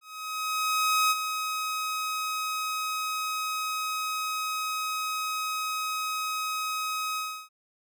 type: tone with ADSR envelope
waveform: sawtooth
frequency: 1267 Hz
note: D#6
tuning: 31 cents sharp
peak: -17 dBFS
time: 0.01-7.49 s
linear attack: 1100 ms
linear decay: 31 ms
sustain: -8 dB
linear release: 320 ms
effects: none